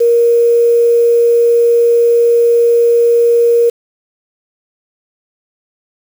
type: tone with quantisation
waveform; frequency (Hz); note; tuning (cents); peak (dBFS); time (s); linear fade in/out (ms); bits
sine; 470.6; A#4; +16; -6; 0-3.7; 10; 5
effects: none